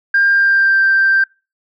sine tone with pitch glide, 1600 to 1571.6 Hz, G6 to G6, +35 to +4 cents, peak -8 dBFS, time 0.14-1.24 s, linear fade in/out 5 ms, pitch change -31 cents, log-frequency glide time 0.3-0.82 s, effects noise-tail reverb RT60 0.3 s tail -26 dB re dry + tanh soft clip ceiling -5 dBFS

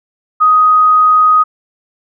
sine tone, 1251 Hz, D#6, 9 cents sharp, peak -5 dBFS, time 0.4-1.44 s, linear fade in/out 20 ms, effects none

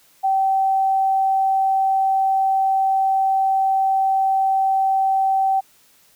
sine tone, 772 Hz, G5, 27 cents flat, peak -15 dBFS, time 0.23-5.61 s, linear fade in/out 20 ms, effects white hiss -55 dBFS RMS until 6.15 s

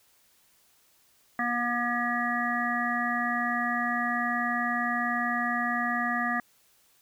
harmonic tone, 240.3 Hz, B3, 47 cents flat, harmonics 1 / 3 / 5 / 7 / 8, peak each -32 / -32 / -32 / -32 / -32 dBFS, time 1.39-6.4 s, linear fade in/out 2 ms, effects white hiss -64 dBFS RMS until 7.01 s

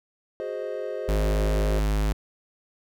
triangle chord, Ab dominant seventh, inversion third, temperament equal, 370 / 415.3 / 523.3 / 622.3 Hz, Gb4 / Ab4 / C5 / Eb5, 0 / 0 / 0 / 0 cents, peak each -35 / -32 / -31 / -33 dBFS, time 0.4-1.79 s, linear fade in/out 0 ms
square tone, 51.91 Hz, G#1, in tune, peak -22 dBFS, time 1.08-2.13 s, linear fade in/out 10 ms
effects none

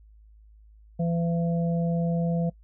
harmonic tone, 168.7 Hz, E3, 40 cents sharp, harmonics 1 / 3 / 4, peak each -23 / -33 / -35 dBFS, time 0.99-2.5 s, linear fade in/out 10 ms, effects noise-tail reverb RT60 0.1 s tail -24 dB re dry + added 53 Hz sine -50 dBFS peak until 2.63 s

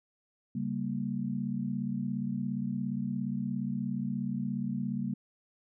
sine chord, G diminished, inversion second, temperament equal, 138.59 / 196 / 233.1 Hz, Db3 / G3 / Bb3, 0 / 0 / 0 cents, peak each -37 / -34 / -34 dBFS, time 0.55-5.14 s, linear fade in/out 5 ms, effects none

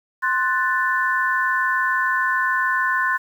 sine chord, F# diminished, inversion second, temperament equal with one note detuned, 1046.5 / 1486.8 / 1760 Hz, C6 / F#6 / A6, 0 / +8 / 0 cents, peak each -22 dBFS, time 0.22-3.18 s, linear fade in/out 20 ms, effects 8-bit

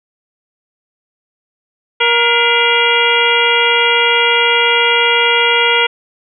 harmonic tone with a mistuned harmonic, 471.7 Hz, A#4, 20 cents sharp, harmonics 1 / 2 / 3 / 4 / 5 / 6 / 7, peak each -17 / -17 / -17 / -17 / -17 / -17 / -17 dBFS, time 2-5.87 s, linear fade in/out 10 ms, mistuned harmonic 4, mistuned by +130 cents, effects none

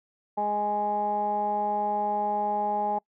15% pulse tone with low-pass filter, 207.7 Hz, G#3, in tune, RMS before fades -27 dBFS, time 0.37-2.99 s, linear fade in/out 10 ms, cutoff 810 Hz, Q 9.2, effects noise-tail reverb RT60 0.1 s tail -25 dB re dry

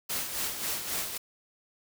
white noise with tremolo, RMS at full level -31 dBFS, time 0.09-1.18 s, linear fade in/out 10 ms, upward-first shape sine, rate 3.7 Hz, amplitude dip 55%, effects none

